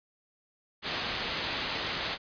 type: low-pass noise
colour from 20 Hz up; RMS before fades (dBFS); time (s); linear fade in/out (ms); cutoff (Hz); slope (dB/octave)
white; -34; 0.82-2.18; 50; 4600; 48
effects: resampled to 11025 Hz